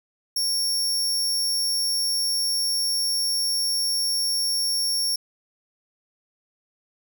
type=tone; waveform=sawtooth; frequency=5500 Hz; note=F8; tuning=27 cents flat; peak=-19 dBFS; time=0.36-5.16 s; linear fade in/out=5 ms; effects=none